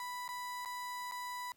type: tone with dropouts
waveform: 35% pulse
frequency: 987.8 Hz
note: B5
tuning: in tune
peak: -38 dBFS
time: 0-1.52 s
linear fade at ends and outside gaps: 1 ms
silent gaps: 0.279-0.289 / 0.65-0.657 / 1.113-1.12 s
effects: pink hiss -70 dBFS RMS until 1.56 s